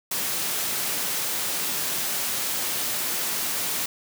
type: high-pass noise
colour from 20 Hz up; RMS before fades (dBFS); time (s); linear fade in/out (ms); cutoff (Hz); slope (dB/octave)
white; -27; 0.11-3.86; 5; 110; 24
effects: none